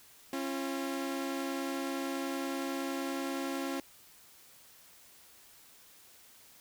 sawtooth tone pair together, 272.1 / 342.8 Hz, C#4 / F4, -32 / -32 cents, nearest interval major third, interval 400 cents, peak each -31 / -35 dBFS, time 0.33-3.8 s, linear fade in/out 2 ms, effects white hiss -58 dBFS RMS until 6.6 s

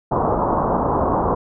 white low-pass noise, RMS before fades -19 dBFS, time 0.11-1.35 s, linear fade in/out 10 ms, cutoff 1100 Hz, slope 48 dB/octave, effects none

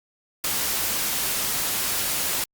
white noise, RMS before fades -25 dBFS, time 0.44-2.44 s, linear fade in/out 2 ms, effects Opus 48 kbps

